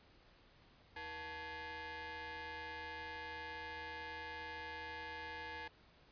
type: ring-modulated tone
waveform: sawtooth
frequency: 400.3 Hz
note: G4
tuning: 36 cents sharp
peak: -38 dBFS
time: 0.96-5.68 s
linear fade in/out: 5 ms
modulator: 1280 Hz
effects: pink hiss -66 dBFS RMS until 6.11 s + resampled to 11025 Hz